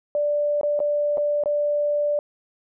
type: tone with dropouts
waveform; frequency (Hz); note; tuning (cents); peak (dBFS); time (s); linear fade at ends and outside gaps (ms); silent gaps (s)
sine; 587.3; D5; 0; -19; 0.15-2.19; 1; 0.612-0.632 / 0.792-0.802 / 1.173-1.18 / 1.437-1.458
effects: none